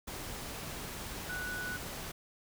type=tone in noise; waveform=sine; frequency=1478 Hz; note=F#6; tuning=2 cents flat; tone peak=-37 dBFS; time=1.29-1.77 s; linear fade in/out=10 ms; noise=pink; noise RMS=-42 dBFS; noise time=0.07-2.12 s; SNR=+2 dB; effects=none